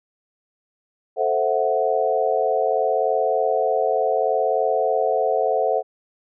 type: chord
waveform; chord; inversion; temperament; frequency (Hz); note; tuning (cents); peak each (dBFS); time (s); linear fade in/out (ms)
sine; F# half-diminished seventh; first; equal; 440 / 523.3 / 659.3 / 740; A4 / C5 / E5 / F#5; 0 / 0 / 0 / 0; -23; 1.16-5.83; 50
effects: none